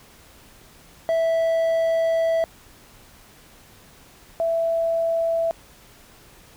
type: tone pair in turn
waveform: triangle / sine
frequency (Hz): 657 / 662.7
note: E5 / E5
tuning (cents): -6 / +9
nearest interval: unison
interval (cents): 15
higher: second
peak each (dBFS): -16 / -19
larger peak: first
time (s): 1.09-2.44 / 4.4-5.51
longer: first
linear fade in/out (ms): 0
effects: pink hiss -50 dBFS RMS until 6.56 s